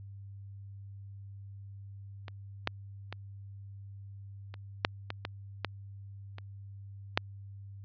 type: clicks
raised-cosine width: 0.3 ms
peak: -26 / -12 / -23 / -29 / -7 / -19 / -18 / -14 / -28 / -8 dBFS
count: 10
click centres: 2.282 / 2.674 / 3.126 / 4.541 / 4.849 / 5.104 / 5.251 / 5.647 / 6.384 / 7.175 s
effects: added 99 Hz sine -44 dBFS peak until 7.84 s + resampled to 11025 Hz